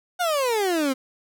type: exponential sweep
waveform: 30% pulse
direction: down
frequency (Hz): 739 to 255.8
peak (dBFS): -18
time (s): 0.19-0.94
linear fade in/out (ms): 20
effects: none